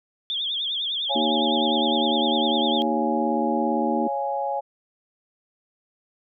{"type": "tone with vibrato", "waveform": "sine", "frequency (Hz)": 3400, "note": "G#7", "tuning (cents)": 40, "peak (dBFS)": -24, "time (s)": [0.3, 2.82], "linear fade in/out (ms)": 0, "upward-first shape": "triangle", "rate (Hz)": 9.9, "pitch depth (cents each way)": 150}
{"type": "chord", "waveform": "sine", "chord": "Db major", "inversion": "none", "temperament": "just", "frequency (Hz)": [554.4, 693, 831.5], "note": ["Db5", "F5", "Ab5"], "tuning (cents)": [0, -14, 2], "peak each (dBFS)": [-28, -31, -26], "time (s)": [1.09, 4.61], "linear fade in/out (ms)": 20}
{"type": "harmonic tone", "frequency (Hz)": 77.5, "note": "D#2", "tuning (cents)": -6, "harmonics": [3, 4, 5], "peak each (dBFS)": [-25, -27, -30], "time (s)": [1.15, 4.08], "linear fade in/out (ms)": 10}
{"effects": []}